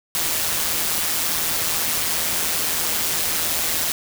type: noise with amplitude modulation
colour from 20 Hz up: white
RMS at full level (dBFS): -20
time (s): 0.15-3.92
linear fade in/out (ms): 0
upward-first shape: sine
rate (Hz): 162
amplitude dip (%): 50
effects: none